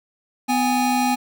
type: tone pair together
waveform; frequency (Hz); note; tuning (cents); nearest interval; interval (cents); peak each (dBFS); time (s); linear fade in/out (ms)
square; 250.7 / 824.5; B3 / G#5; +26 / -13; octave + major sixth; 2061; -21; 0.48-1.16; 20
effects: none